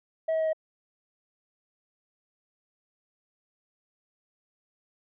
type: tone with pitch steps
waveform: sine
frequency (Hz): 644 / 640.3 / 636.6 / 632.9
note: E5 / D#5 / D#5 / D#5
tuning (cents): -41 / +49 / +39 / +29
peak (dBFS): -21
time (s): 0.28-0.532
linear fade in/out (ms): 10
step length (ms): 63
effects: tanh soft clip ceiling -23 dBFS